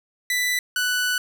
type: tone pair in turn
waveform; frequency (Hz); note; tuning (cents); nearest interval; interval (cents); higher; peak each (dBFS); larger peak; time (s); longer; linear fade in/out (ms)
sawtooth; 1984 / 1486.3; B6 / F#6; +7 / +7; perfect fourth; 500; first; -17; neither; 0.3-0.59 / 0.76-1.18; second; 2
effects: none